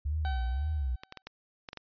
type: tone with vibrato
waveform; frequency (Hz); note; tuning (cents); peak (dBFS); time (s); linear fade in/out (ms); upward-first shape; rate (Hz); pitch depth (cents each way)
sine; 68.6; C#2; -17; -28; 0.05-0.96; 10; sine; 1.9; 230
type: tone with exponential decay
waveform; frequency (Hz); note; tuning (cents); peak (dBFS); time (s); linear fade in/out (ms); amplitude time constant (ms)
30% pulse; 764; G5; -45; -32; 0.25-1.22; 0; 210
type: clicks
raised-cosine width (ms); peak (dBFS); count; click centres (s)
0.2; -23; 7; 1.035 / 1.124 / 1.173 / 1.27 / 1.688 / 1.731 / 1.773
effects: resampled to 11025 Hz